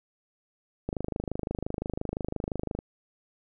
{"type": "click train", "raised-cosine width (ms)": 2, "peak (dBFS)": -17, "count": 50, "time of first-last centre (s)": [0.89, 2.789], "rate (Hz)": 25.8, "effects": []}